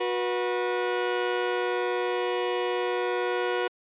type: tone pair together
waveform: sawtooth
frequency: 364.6 / 486 Hz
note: F#4 / B4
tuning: -25 / -28 cents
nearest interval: perfect fourth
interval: 497 cents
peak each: -24 dBFS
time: 0-3.68 s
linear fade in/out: 10 ms
effects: resampled to 8000 Hz